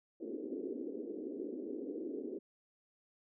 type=band-pass noise; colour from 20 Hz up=white; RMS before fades=-42 dBFS; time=0.2-2.39 s; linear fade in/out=10 ms; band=250 to 440 Hz; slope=48 dB/octave; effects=none